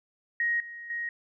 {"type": "tone with level steps", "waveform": "sine", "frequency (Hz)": 1880, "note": "A#6", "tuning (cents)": 14, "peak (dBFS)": [-24, -39, -30], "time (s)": [0.4, 1.09], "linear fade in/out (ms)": 2, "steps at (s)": [0.6, 0.9], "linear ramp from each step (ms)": 2, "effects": []}